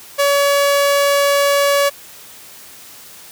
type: tone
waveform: sawtooth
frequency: 566 Hz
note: C#5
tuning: 36 cents sharp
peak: -8 dBFS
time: 0.18-1.9 s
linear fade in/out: 20 ms
effects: white hiss -39 dBFS RMS until 3.31 s + high-pass 60 Hz 12 dB/octave